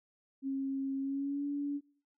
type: tone with pitch glide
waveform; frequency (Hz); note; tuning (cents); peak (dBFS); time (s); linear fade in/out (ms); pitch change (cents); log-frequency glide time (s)
sine; 270.8 to 285.9; C#4 to D4; -40 to -46; -32; 0.42-1.81; 50; +94; 1-1.45
effects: noise-tail reverb RT60 0.5 s tail -22 dB re dry